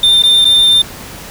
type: tone with dropouts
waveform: triangle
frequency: 3596 Hz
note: A7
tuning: 37 cents sharp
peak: -4 dBFS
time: 0.03-0.82 s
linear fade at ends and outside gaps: 5 ms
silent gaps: 0.224-0.235 / 0.447-0.451 s
effects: pink hiss -30 dBFS RMS until 1.3 s